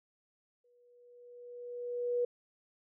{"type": "tone with exponential growth", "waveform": "sine", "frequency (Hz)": 485.5, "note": "B4", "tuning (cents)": -30, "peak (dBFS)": -27, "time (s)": [0.64, 2.25], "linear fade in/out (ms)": 5, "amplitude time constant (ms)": 350, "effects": []}